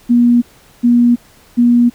sine tone bursts, 240 Hz, B3, 49 cents flat, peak -6 dBFS, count 3, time 0.09-1.9 s, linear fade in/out 20 ms, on 330 ms, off 410 ms, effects pink hiss -46 dBFS RMS until 1.94 s

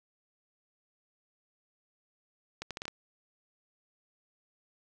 accelerating click train, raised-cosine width 0.2 ms, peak -20 dBFS, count 6, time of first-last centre 2.62-2.88 s, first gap 87 ms, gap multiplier 0.74, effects none

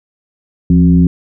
sine tone with frequency modulation, 172.6 Hz, F3, 20 cents flat, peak -5 dBFS, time 0.7-1.07 s, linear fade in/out 2 ms, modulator 95.4 Hz, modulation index 0.88, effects none

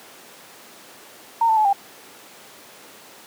sine tone with pitch steps, 918 / 886 / 859 / 796 Hz, A#5 / A5 / A5 / G5, -27 / +12 / -42 / +26 cents, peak -14 dBFS, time 1.41-1.73 s, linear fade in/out 5 ms, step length 80 ms, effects pink hiss -44 dBFS RMS until 3.26 s + high-pass 300 Hz 12 dB/octave

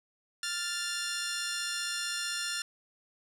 10% pulse tone pair together, 1396.9 / 1760 Hz, F6 / A6, 0 / 0 cents, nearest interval major third, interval 400 cents, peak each -26 dBFS, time 0.43-2.62 s, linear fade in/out 2 ms, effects low-pass 10000 Hz 12 dB/octave + 10-bit

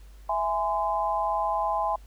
sine chord, E augmented, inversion none, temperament equal with one note detuned, 659.3 / 830.6 / 1027.3 Hz, E5 / G#5 / B#5, 0 / 0 / -32 cents, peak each -30 / -27 / -28 dBFS, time 0.29-1.96 s, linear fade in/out 5 ms, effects added 50 Hz sine -45 dBFS peak until 2.06 s + pink hiss -60 dBFS RMS until 2.06 s

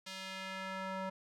square tone with band-pass filter sweep, 190 Hz, F#3, 46 cents sharp, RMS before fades -42 dBFS, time 0.06-1.1 s, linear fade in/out 10 ms, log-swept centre 4200 to 870 Hz, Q 0.99, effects none

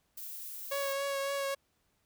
violet noise, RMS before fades -43 dBFS, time 0.17-0.93 s, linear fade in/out 5 ms
sawtooth tone with vibrato, 554.4 Hz, C#5, in tune, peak -28 dBFS, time 0.71-1.55 s, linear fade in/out 10 ms, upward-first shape triangle, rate 3.6 Hz, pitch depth 21 cents each way
effects pink hiss -75 dBFS RMS until 2.05 s

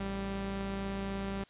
sawtooth tone pair together, 54.94 / 196 Hz, A1 / G3, -2 / 0 cents, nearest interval octave + minor seventh, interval 2202 cents, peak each -37 / -31 dBFS, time 0-1.44 s, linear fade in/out 5 ms, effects white hiss -62 dBFS RMS until 1.49 s + resampled to 8000 Hz

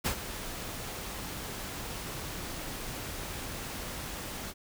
pink noise with ADSR envelope, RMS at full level -28 dBFS, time 0.04-4.54 s, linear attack 23 ms, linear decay 82 ms, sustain -11 dB, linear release 47 ms, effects none

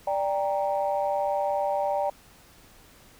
sine chord, G minor, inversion second, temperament equal with one note detuned, 587.3 / 791.3 / 932.3 Hz, D5 / G5 / Bb5, 0 / +16 / 0 cents, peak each -26 / -27 / -31 dBFS, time 0.07-2.1 s, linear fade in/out 5 ms, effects tanh soft clip ceiling -15 dBFS + pink hiss -54 dBFS RMS until 3.19 s

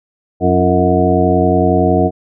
harmonic tone with a mistuned harmonic, 91 Hz, F#2, 28 cents flat, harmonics 1 / 2 / 3 / 4 / 5 / 7 / 8, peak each -17 / -17 / -17 / -17 / -17 / -17 / -17 dBFS, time 0.4-2.11 s, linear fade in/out 50 ms, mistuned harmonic 4, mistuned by -77 cents, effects none

